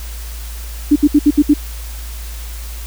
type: tone bursts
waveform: sine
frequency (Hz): 293.7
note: D4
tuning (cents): 0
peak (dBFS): -5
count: 6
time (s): 0.91-1.54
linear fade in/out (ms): 10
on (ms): 50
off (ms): 66
effects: added 56 Hz sine -25 dBFS peak until 2.86 s + white hiss -35 dBFS RMS until 2.86 s